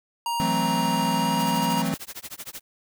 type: tone with pitch glide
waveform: square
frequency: 939 to 945 Hz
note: A#5 to A#5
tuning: +12 to +23 cents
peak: -25 dBFS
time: 0.26-1.82 s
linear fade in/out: 2 ms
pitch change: +11 cents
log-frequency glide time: 1.17-1.28 s
type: chord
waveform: square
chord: F# half-diminished seventh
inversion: third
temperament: equal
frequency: 164.81 / 185 / 220 / 261.6 Hz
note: E3 / F#3 / A3 / C4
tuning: 0 / 0 / 0 / 0 cents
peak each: -30 dBFS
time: 0.4-1.94 s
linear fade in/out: 0 ms
type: noise with tremolo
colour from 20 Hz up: white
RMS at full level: -35 dBFS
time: 1.39-2.61 s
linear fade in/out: 5 ms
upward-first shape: sine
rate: 13 Hz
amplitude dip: 100%
effects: none